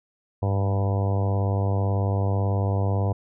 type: harmonic tone with a mistuned harmonic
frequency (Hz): 98.2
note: G2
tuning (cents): +4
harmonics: 1 / 2 / 3 / 4 / 5 / 6 / 7 / 8 / 9 / 10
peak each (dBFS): -21 / -33 / -36 / -36 / -33 / -36 / -35 / -39 / -39 / -40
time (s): 0.42-3.13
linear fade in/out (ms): 10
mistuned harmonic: 1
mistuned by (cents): +30
effects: none